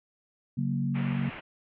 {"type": "chord", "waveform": "sine", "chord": "F# major", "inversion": "second", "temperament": "equal", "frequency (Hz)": [138.59, 185, 233.1], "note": ["C#3", "F#3", "A#3"], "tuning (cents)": [0, 0, 0], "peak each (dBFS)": [-29, -32, -31], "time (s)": [0.57, 1.3], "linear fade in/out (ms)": 10}
{"type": "low-pass noise", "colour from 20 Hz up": "white", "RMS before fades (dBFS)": -42, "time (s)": [0.94, 1.41], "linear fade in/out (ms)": 20, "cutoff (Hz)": 2800, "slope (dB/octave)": 48}
{"effects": []}